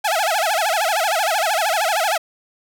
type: tone with vibrato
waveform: sawtooth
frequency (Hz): 742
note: F#5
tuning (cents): +5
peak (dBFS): -13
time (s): 0.04-2.18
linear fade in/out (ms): 10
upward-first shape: sine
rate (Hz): 13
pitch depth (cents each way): 270
effects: none